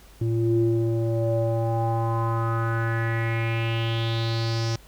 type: tone with low-pass filter sweep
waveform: square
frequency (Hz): 114.3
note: A#2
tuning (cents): -34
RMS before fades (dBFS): -24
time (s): 0.21-4.76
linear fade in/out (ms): 5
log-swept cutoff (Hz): 270 to 5600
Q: 5
effects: added 50 Hz sine -50 dBFS peak until 4.87 s + pink hiss -53 dBFS RMS until 4.87 s